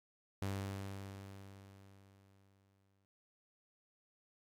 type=tone with exponential decay; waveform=sawtooth; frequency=98 Hz; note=G2; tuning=in tune; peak=-32 dBFS; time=0.42-3.05 s; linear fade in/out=0 ms; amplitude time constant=570 ms; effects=MP3 96 kbps